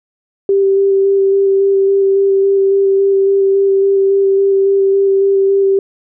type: tone with vibrato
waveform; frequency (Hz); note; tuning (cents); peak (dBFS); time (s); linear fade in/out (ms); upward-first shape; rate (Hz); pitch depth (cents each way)
sine; 391.8; G4; -1; -8; 0.49-5.79; 2; square; 3.6; 10
effects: none